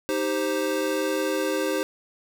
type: chord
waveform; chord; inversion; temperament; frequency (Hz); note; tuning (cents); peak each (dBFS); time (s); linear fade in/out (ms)
square; C minor; first; equal; 311.1 / 392 / 523.3; Eb4 / G4 / C5; 0 / 0 / 0; -29 / -29 / -28; 0.09-1.83; 0
effects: none

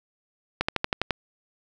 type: slowing click train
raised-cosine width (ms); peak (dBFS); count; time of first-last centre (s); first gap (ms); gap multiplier
0.3; -7; 7; 0.61-1.107; 75; 1.04
effects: none

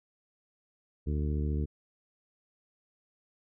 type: harmonic tone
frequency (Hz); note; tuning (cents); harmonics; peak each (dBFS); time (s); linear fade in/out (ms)
74.3; D2; +21; 1 / 2 / 3 / 4 / 5 / 6; -29 / -35 / -39 / -41 / -43 / -45; 1.06-1.66; 20
effects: none

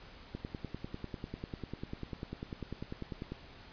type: click train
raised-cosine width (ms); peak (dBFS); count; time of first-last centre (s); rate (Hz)
3; -26; 31; 0.35-3.32; 10.1
effects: pink hiss -54 dBFS RMS until 3.72 s + resampled to 11025 Hz

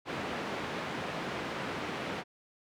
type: band-pass noise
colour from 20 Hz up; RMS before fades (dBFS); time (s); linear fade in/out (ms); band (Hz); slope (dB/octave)
pink; -37; 0.05-2.24; 50; 180 to 2700; 12
effects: none

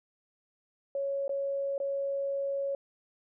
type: tone with dropouts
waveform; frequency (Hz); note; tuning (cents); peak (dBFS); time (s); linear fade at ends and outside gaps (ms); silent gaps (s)
sine; 554.4; C#5; 0; -29; 0.95-2.75; 2; 1.28-1.293 / 1.78-1.801
effects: none

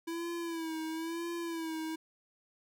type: tone with vibrato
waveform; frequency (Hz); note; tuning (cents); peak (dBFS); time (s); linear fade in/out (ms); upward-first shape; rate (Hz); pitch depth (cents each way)
square; 329.6; E4; 0; -36; 0.07-1.96; 10; sine; 1; 63
effects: none

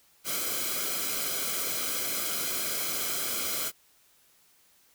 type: noise with comb filter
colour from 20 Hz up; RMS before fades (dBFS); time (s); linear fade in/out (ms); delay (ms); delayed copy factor
white; -31; 0.24-3.72; 50; 1.1; -0.75
effects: white hiss -63 dBFS RMS until 4.94 s

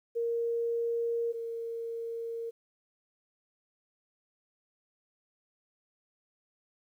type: tone pair in turn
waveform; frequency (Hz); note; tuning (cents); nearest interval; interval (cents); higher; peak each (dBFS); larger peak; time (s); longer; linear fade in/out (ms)
sine; 466.2 / 461.1; A#4 / A#4; 0 / -19; unison; 19; first; -28 / -34; first; 0.15-1.33 / 1.33-2.51; neither; 20
effects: 11-bit

